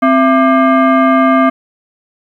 sine tone with frequency modulation, 261.6 Hz, C4, in tune, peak -6 dBFS, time 0.02-1.5 s, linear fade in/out 10 ms, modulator 930 Hz, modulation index 1.2, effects 8-bit

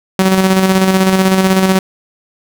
sawtooth tone with tremolo, 189.3 Hz, F#3, 40 cents sharp, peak -3 dBFS, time 0.19-1.79 s, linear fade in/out 2 ms, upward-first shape square, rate 16 Hz, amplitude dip 40%, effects none

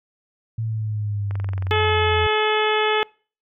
sine exponential sweep, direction down, 113.1 to 85 Hz, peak -22 dBFS, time 0.58-2.27 s, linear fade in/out 5 ms
click train, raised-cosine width 0.5 ms, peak -21 dBFS, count 14, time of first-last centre 1.31-1.893 s, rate 22.3 Hz
harmonic tone, 429.1 Hz, A4, 43 cents flat, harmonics 1 / 2 / 3 / 4 / 5 / 6 / 7 / 8, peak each -21 / -24 / -26 / -27 / -28 / -29 / -29 / -30 dBFS, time 1.71-3.03 s, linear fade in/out 0 ms
effects noise-tail reverb RT60 0.4 s tail -25 dB re dry

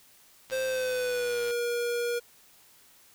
click train, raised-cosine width 0.2 ms, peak -26 dBFS, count 116, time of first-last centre 0.5-1.509 s, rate 114 Hz
square tone with pitch glide, 523.3 to 477.1 Hz, C5 to A#4, 0 to +40 cents, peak -28 dBFS, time 0.51-2.2 s, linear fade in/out 20 ms, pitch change -160 cents, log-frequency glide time 0.64-1.41 s
effects white hiss -58 dBFS RMS until 3.14 s

